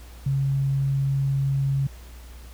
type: tone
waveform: sine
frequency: 137.2 Hz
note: C#3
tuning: 17 cents flat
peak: -20 dBFS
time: 0.26-1.87 s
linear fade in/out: 5 ms
effects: added 60 Hz sine -40 dBFS peak until 2.53 s + pink hiss -50 dBFS RMS until 2.53 s